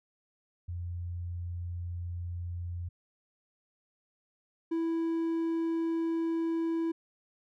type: tone pair in turn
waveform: sine / triangle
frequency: 87.31 / 329.6 Hz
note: F2 / E4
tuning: 0 / 0 cents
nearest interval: octave + major seventh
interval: 2300 cents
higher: second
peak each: -34 / -26 dBFS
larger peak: second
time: 0.68-2.89 / 4.71-6.92 s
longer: neither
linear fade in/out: 10 ms
effects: none